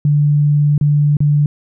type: tone with dropouts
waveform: sine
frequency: 146.83 Hz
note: D3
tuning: in tune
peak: -9 dBFS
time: 0.05-1.46 s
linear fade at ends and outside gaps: 2 ms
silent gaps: 0.779-0.811 / 1.169-1.204 s
effects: none